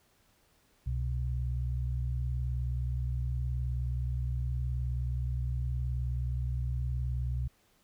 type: tone pair together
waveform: sine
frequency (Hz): 65 / 124.13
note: C2 / B2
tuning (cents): -11 / +9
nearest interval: major seventh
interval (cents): 1120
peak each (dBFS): -31 / -34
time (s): 0.86-7.48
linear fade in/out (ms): 10
effects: pink hiss -68 dBFS RMS until 7.83 s